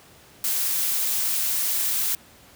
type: noise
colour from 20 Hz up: blue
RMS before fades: -24 dBFS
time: 0.44-2.15 s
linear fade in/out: 2 ms
effects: pink hiss -51 dBFS RMS until 2.55 s + high-pass 60 Hz 12 dB/octave